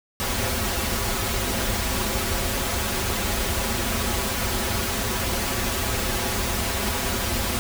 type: noise with comb filter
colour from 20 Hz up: pink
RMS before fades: -25 dBFS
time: 0.2-7.59 s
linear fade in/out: 0 ms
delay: 6.6 ms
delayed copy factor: -0.85
effects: none